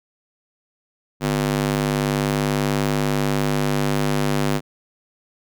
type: tone with high-pass filter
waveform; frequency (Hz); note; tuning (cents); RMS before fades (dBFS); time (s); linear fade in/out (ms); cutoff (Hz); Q
square; 50.1; G1; +38; -21; 1.2-4.61; 50; 180; 1.1
effects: none